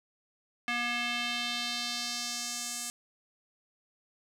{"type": "tone with band-pass filter sweep", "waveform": "square", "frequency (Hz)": 239.9, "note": "A#3", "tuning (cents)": 50, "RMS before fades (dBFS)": -34, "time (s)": [0.68, 2.9], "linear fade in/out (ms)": 0, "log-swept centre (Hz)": [2200, 8100], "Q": 1.8, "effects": []}